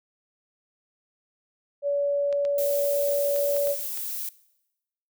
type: tone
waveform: sine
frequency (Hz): 570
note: C#5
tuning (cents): +48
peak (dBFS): -22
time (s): 1.82-3.76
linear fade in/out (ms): 50
type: clicks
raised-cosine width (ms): 0.2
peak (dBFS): -24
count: 6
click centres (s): 2.327 / 2.451 / 3.362 / 3.566 / 3.671 / 3.974
type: noise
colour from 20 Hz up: violet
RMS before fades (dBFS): -32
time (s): 2.58-4.29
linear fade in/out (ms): 2
effects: noise-tail reverb RT60 0.9 s tail -20 dB re dry